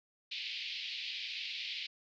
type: band-pass noise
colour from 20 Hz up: pink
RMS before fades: -41 dBFS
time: 0.31-1.87 s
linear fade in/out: 10 ms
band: 2300 to 4600 Hz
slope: 48 dB/octave
effects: none